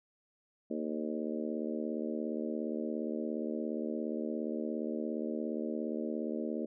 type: harmonic tone with a mistuned harmonic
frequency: 77.2 Hz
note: D#2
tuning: 13 cents flat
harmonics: 3 / 4 / 5 / 6 / 7 / 8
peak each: -37 / -39 / -41 / -43 / -44 / -45 dBFS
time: 0.7-6.66 s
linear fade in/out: 10 ms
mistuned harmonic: 8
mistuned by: -15 cents
effects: none